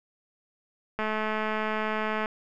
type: click train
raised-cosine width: 0.5 ms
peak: -15 dBFS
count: 275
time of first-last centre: 0.99-2.259 s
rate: 216 Hz
effects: none